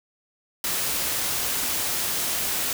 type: noise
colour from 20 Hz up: white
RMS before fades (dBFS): -26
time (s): 0.64-2.73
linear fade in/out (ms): 2
effects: none